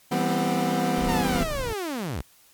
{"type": "tone with pitch glide", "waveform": "sine", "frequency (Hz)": [740, 729.8], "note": ["F#5", "F#5"], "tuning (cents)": [0, -24], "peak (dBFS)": -28, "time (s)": [0.11, 1.24], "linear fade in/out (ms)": 10, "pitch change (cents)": -24, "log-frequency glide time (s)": [0.34, 0.84]}
{"type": "chord", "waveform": "30% pulse", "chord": "C major seventh", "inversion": "first", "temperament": "equal with one note detuned", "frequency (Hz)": [164.81, 196, 242.4, 261.6], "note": ["E3", "G3", "B3", "C4"], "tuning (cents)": [0, 0, -32, 0], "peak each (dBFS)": -26, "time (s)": [0.11, 1.44], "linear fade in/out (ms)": 10}
{"type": "noise", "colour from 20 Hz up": "brown", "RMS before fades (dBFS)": -32, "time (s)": [0.98, 1.73], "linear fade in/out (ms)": 0}
{"type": "linear sweep", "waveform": "sawtooth", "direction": "down", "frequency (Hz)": [942, 46.25], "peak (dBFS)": -24, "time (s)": [1.08, 2.22], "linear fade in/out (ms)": 10}
{"effects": ["white hiss -57 dBFS RMS until 2.53 s", "MP3 96 kbps"]}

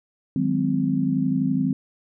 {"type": "chord", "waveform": "sine", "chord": "Ab dominant seventh", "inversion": "second", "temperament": "just", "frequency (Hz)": [155.74, 186.89, 207.7, 259.6], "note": ["Eb3", "Gb3", "Ab3", "C4"], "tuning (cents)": [2, 18, 0, -13], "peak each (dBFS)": [-26, -26, -28, -22], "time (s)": [0.36, 1.73], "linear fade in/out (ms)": 2, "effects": []}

